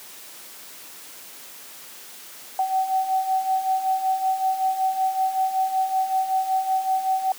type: beating tone pair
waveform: sine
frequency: 756 / 761.3 Hz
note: F#5 / F#5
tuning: +37 / +49 cents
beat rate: 5.3 Hz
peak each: -27 / -21 dBFS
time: 2.59-7.32 s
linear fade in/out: 2 ms
effects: white hiss -42 dBFS RMS until 7.38 s + high-pass 200 Hz 12 dB/octave